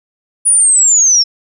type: linear sweep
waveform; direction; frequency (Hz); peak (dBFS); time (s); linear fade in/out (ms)
sine; down; 9800 to 5340; -6; 0.45-1.24; 20
effects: none